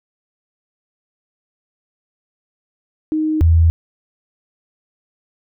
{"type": "tone pair in turn", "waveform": "sine", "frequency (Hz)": [311.1, 82.4], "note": ["D#4", "E2"], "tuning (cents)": [0, 0], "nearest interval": "octave + major seventh", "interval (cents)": 2300, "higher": "first", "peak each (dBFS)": [-15, -8], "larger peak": "second", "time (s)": [[3.12, 3.41], [3.41, 3.7]], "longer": "neither", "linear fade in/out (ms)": 0, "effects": []}